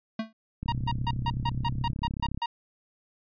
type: tone with exponential decay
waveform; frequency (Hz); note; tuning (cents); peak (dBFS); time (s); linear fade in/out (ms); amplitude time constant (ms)
square; 221.6; A3; +13; -26; 0.19-0.33; 5; 29
type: click train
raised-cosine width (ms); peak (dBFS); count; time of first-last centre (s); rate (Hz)
5; -21; 60; 0.63-2.376; 33.8
type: tone with pitch glide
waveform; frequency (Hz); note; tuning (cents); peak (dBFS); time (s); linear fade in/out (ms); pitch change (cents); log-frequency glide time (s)
sine; 123.47 to 126.14; B2 to B2; 0 to +37; -31; 0.68-1.92; 10; +37; 1.03-1.68
type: tone bursts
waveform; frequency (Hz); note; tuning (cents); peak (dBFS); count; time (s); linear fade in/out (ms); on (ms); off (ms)
45% pulse; 940; A#5; +14; -26; 10; 0.68-2.46; 5; 43; 150
effects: resampled to 11025 Hz